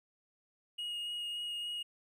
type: tone with vibrato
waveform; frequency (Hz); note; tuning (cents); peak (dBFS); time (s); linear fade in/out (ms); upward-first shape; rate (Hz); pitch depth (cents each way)
triangle; 2874; F7; +49; -35; 0.78-1.83; 10; sine; 3.5; 10
effects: none